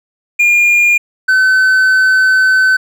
triangle tone pair in turn, 2416 / 1522 Hz, D7 / F#6, +48 / +48 cents, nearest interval minor sixth, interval 800 cents, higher first, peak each -5 dBFS, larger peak neither, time 0.39-0.98 / 1.28-2.77 s, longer second, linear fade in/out 10 ms, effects none

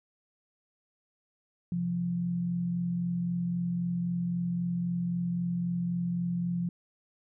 sine tone pair together, 130.81 / 174.61 Hz, C3 / F3, 0 / 0 cents, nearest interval perfect fourth, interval 500 cents, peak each -38 / -28 dBFS, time 1.72-6.69 s, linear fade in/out 2 ms, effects none

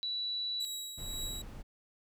sine tone, 3941 Hz, B7, 4 cents flat, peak -33 dBFS, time 0.03-0.65 s, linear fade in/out 0 ms
25% pulse tone with tremolo, 3875 Hz, B7, 34 cents flat, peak -33 dBFS, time 0.6-1.42 s, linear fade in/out 5 ms, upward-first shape triangle, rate 2 Hz, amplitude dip 60%
brown noise, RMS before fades -43 dBFS, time 0.97-1.63 s, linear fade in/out 20 ms
effects none

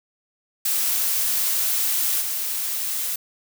blue noise with level steps, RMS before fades -22 / -26 dBFS, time 0.65-3.16 s, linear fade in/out 5 ms, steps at 2.2 s, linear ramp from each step 20 ms, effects none

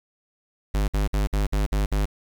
square tone bursts, 50.7 Hz, G#1, 41 cents flat, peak -21 dBFS, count 7, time 0.74-2.056 s, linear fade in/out 5 ms, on 140 ms, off 56 ms, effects 8-bit

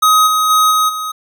square tone with level steps, 1260 Hz, D#6, 21 cents sharp, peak -8 / -12 / -9 / -11 / -20 dBFS, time 0.02-1.12 s, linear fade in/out 10 ms, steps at 0.26 / 0.49 / 0.7 / 0.88 s, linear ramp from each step 20 ms, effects none

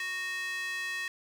square tone with high-pass filter, 370 Hz, F#4, in tune, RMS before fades -35 dBFS, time 0-1.08 s, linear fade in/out 2 ms, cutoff 2000 Hz, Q 4.1, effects low-pass 10000 Hz 12 dB/octave + 9-bit

